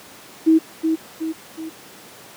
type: tone with echo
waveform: sine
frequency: 321 Hz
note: E4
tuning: 46 cents flat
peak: -9 dBFS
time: 0.46-0.59 s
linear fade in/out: 20 ms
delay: 370 ms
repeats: 3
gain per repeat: -6 dB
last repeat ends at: 1.7 s
effects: pink hiss -42 dBFS RMS until 2.36 s + high-pass 200 Hz 12 dB/octave